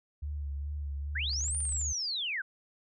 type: tone with vibrato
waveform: sine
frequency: 72 Hz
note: D2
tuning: 34 cents flat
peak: -33 dBFS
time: 0.22-1.93 s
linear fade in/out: 10 ms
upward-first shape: sine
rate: 2.4 Hz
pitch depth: 43 cents each way
type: linear two-way sweep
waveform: sine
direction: up then down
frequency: 1437 to 9397 to 1441 Hz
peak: -31 dBFS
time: 1.15-2.42 s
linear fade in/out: 10 ms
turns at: 1.58 s
type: clicks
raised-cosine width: 0.2 ms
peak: -36 dBFS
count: 12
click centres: 1.295 / 1.333 / 1.407 / 1.442 / 1.482 / 1.548 / 1.605 / 1.653 / 1.692 / 1.723 / 1.767 / 1.814 s
effects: none